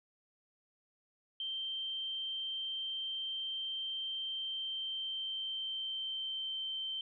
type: tone with pitch glide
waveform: sine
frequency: 3136 to 3113 Hz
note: G7 to G7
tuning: 0 to -13 cents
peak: -36 dBFS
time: 1.4-7.01 s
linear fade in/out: 2 ms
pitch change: -13 cents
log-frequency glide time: 4.2-6.59 s
effects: none